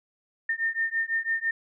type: beating tone pair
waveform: sine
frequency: 1813 / 1819 Hz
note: A#6 / A#6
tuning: -49 / -43 cents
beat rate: 6 Hz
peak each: -28 dBFS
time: 0.49-1.51 s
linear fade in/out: 5 ms
effects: none